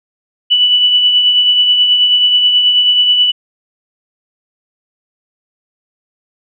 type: tone with tremolo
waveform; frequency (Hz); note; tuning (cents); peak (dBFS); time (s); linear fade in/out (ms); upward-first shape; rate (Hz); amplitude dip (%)
sine; 2965; F#7; +3; -5; 0.5-3.32; 20; triangle; 9.3; 45
effects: none